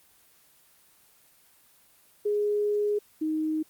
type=tone pair in turn; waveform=sine; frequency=415.3 / 312.2 Hz; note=G#4 / D#4; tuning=0 / +6 cents; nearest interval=perfect fourth; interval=494 cents; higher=first; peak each=-23 / -25 dBFS; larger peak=first; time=2.25-2.99 / 3.21-3.63 s; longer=first; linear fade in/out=10 ms; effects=white hiss -60 dBFS RMS until 3.69 s + Opus 24 kbps